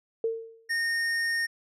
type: tone with exponential decay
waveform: sine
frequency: 453.1 Hz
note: A#4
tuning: 49 cents flat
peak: -22 dBFS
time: 0.24-0.69 s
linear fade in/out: 2 ms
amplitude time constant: 96 ms
type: tone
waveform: square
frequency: 1841 Hz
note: A#6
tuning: 22 cents flat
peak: -26 dBFS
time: 0.69-1.47 s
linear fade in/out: 20 ms
effects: low-pass 9000 Hz 12 dB/octave